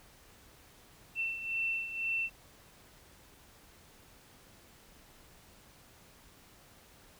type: beating tone pair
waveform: sine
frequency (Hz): 2687 / 2689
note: E7 / E7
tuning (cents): +33 / +34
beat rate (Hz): 2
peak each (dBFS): -33 / -39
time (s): 1.15-2.3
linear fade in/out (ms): 50
effects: pink hiss -59 dBFS RMS until 7.19 s